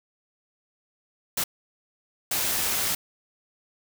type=noise bursts at uneven times; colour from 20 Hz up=white; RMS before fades=-26 dBFS; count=2; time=1.37-1.44 / 2.31-2.95 s; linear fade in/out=5 ms; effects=none